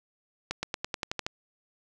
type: accelerating click train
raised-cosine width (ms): 0.2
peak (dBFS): -13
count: 9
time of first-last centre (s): 0.51-1.265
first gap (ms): 120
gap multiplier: 0.93
effects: none